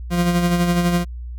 40% pulse tone with tremolo, 174.4 Hz, F3, 2 cents flat, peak -13 dBFS, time 0.1-1.05 s, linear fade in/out 50 ms, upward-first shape sine, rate 12 Hz, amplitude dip 45%, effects added 60 Hz sine -28 dBFS peak until 1.38 s

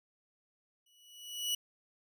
sawtooth tone with exponential growth, 2938 Hz, F#7, 13 cents flat, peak -26 dBFS, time 0.86-1.55 s, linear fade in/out 5 ms, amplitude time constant 150 ms, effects none

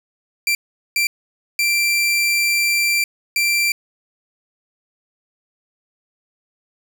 sawtooth tone bursts at uneven times, 2355 Hz, D7, 4 cents sharp, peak -12 dBFS, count 4, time 0.47-0.55 / 0.96-1.07 / 1.59-3.04 / 3.36-3.72 s, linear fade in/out 2 ms, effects none

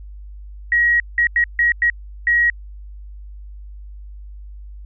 sine tone bursts at uneven times, 1900 Hz, A#6, 33 cents sharp, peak -12 dBFS, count 6, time 0.72-1 / 1.18-1.27 / 1.36-1.44 / 1.59-1.72 / 1.82-1.9 / 2.27-2.5 s, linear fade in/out 2 ms, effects added 50 Hz sine -33 dBFS peak until 4.85 s

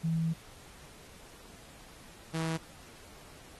sine / sawtooth tone pair in turn, 163.4 / 161.99 Hz, E3 / E3, -15 / -30 cents, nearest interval unison, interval 15 cents, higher first, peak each -27 dBFS, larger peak neither, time 0.03-0.34 / 2.33-2.58 s, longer first, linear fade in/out 20 ms, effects pink hiss -54 dBFS RMS until 3.59 s + AAC 32 kbps

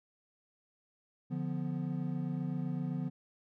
triangle chord, B diminished, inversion first, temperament equal with one note detuned, 146.83 / 174.61 / 248.7 Hz, D3 / F3 / B3, 0 / 0 / +12 cents, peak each -35 / -35 / -37 dBFS, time 1.3-3.1 s, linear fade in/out 20 ms, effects none

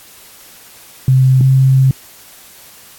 sine tone pair in turn, 130.81 / 132.71 Hz, C3 / C3, 0 / +25 cents, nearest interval unison, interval 25 cents, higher second, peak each -6 dBFS, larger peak neither, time 1.08-1.41 / 1.41-1.91 s, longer second, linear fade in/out 2 ms, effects white hiss -40 dBFS RMS until 2.98 s + AAC 64 kbps

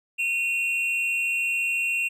triangle tone pair together, 2489 / 2739 Hz, D#7 / F7, 0 / -34 cents, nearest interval major second, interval 166 cents, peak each -28 / -22 dBFS, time 0.18-2.09 s, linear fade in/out 20 ms, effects none

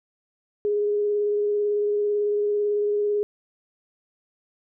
sine tone with vibrato, 414.1 Hz, G#4, 5 cents flat, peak -20 dBFS, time 0.65-3.23 s, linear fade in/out 0 ms, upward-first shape sine, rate 18 Hz, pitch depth 14 cents each way, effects none

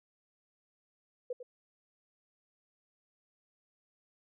sine tone with echo, 496.8 Hz, B4, 10 cents sharp, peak -33 dBFS, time 1.3-1.33 s, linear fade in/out 5 ms, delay 100 ms, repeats 1, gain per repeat -10 dB, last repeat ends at 1.43 s, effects none

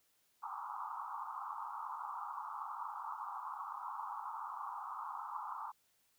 pink band-pass noise, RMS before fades -44 dBFS, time 0.42-5.72 s, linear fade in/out 20 ms, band 820 to 1300 Hz, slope 96 dB/octave, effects white hiss -75 dBFS RMS until 6.18 s

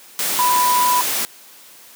sine tone in noise, 990 Hz, B5, 4 cents sharp, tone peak -14 dBFS, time 0.39-1.01 s, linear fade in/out 0 ms, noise white, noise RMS -21 dBFS, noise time 0.19-1.25 s, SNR +4 dB, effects white hiss -44 dBFS RMS until 1.95 s + high-pass 200 Hz 12 dB/octave

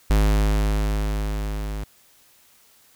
square tone with level ramp, 51.91 Hz, G#1, in tune, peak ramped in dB -15 to -28 dBFS, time 0.1-1.84 s, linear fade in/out 5 ms, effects white hiss -56 dBFS RMS until 2.95 s

